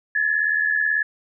sine tone pair together, 1702.7 / 1781 Hz, G#6 / A6, +43 / +21 cents, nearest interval minor second, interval 78 cents, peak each -19 / -24 dBFS, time 0.15-1.03 s, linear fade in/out 5 ms, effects none

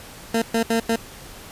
20% pulse tone bursts at uneven times, 228 Hz, A#3, 38 cents flat, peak -13 dBFS, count 4, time 0.34-0.42 / 0.54-0.63 / 0.7-0.8 / 0.89-0.96 s, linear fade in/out 5 ms, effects pink hiss -41 dBFS RMS until 1.51 s + resampled to 32000 Hz

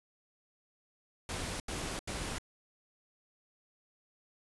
pink noise bursts, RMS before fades -38 dBFS, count 3, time 1.29-2.384 s, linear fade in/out 2 ms, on 310 ms, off 82 ms, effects resampled to 24000 Hz

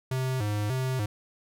square tone with vibrato, 116.54 Hz, A#2, in tune, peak -27 dBFS, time 0.11-1.06 s, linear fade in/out 5 ms, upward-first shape square, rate 1.7 Hz, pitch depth 190 cents each way, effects none

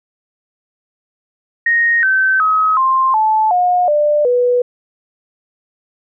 sine tone with pitch steps, 1864.7 / 1541.1 / 1273.6 / 1052.6 / 869.9 / 718.9 / 594.2 / 491.1 Hz, A#6 / G6 / D#6 / C6 / A5 / F5 / D5 / B4, 0 / -30 / +40 / +10 / -20 / +50 / +20 / -10 cents, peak -10 dBFS, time 1.66-4.62 s, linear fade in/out 5 ms, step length 370 ms, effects none

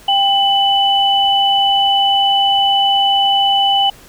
sine tone pair together, 792 / 2990 Hz, G5 / F#7, +18 / +17 cents, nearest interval octave + major seventh, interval 2299 cents, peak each -13 dBFS, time 0.08-3.9 s, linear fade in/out 5 ms, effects pink hiss -42 dBFS RMS until 4.08 s

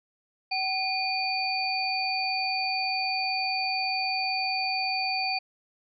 sine tone cluster, 763 / 2435 / 4571 Hz, G5 / D#7 / D8, -47 / -38 / -48 cents, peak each -30 dBFS, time 0.51-5.39 s, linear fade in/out 10 ms, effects none

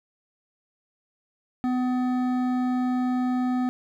sine tone with hard clipping, 251.6 Hz, B3, 32 cents sharp, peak -24 dBFS, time 1.64-3.69 s, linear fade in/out 0 ms, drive 11 dB, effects none

